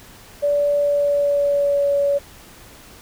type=tone with pitch glide; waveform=sine; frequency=578 to 566.4 Hz; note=D5 to C#5; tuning=-28 to +37 cents; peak=-15 dBFS; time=0.42-2.19 s; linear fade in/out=20 ms; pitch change=-35 cents; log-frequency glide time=0.76-1.91 s; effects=pink hiss -44 dBFS RMS until 3.01 s